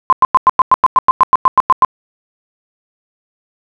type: tone bursts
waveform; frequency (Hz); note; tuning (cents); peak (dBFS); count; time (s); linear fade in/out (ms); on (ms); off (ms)
sine; 1038; C6; -14; -3; 15; 0.1-1.848; 0; 26; 97
effects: none